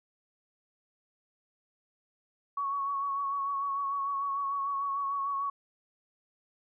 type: tone with vibrato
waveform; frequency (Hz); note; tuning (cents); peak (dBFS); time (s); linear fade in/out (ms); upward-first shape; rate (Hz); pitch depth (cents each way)
sine; 1114; C#6; +8; -29; 2.57-5.5; 5; sine; 6.7; 28
effects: none